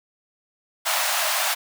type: high-pass noise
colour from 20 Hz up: pink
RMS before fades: -23 dBFS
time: 0.85-1.55 s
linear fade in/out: 20 ms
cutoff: 600 Hz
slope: 96 dB/octave
effects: none